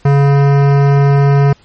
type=tone with hard clipping; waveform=sine; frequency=140.6 Hz; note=C#3; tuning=25 cents sharp; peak=-8 dBFS; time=0.05-1.53 s; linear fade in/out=5 ms; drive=18 dB; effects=pink hiss -48 dBFS RMS until 1.64 s + MP3 32 kbps